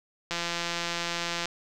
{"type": "click train", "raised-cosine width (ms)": 0.2, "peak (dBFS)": -13, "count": 197, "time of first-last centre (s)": [0.31, 1.456], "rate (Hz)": 171, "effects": []}